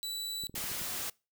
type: tone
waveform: sawtooth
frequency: 3951 Hz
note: B7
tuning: in tune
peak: -32 dBFS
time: 0.03-0.47 s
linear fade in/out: 0 ms
type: clicks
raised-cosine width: 3 ms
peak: -35 dBFS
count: 7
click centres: 0.437 / 0.496 / 0.543 / 0.579 / 0.641 / 0.716 / 0.817 s
type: noise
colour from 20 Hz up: white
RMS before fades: -37 dBFS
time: 0.55-1.1 s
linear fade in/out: 5 ms
effects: noise-tail reverb RT60 0.3 s tail -25 dB re dry